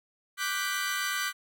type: chord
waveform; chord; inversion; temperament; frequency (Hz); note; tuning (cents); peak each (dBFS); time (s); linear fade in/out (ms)
sawtooth; G major seventh; second; equal; 1174.7 / 1480 / 1568 / 1975.5; D6 / F#6 / G6 / B6; 0 / 0 / 0 / 0; -31; 0.37-1.33; 50
effects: none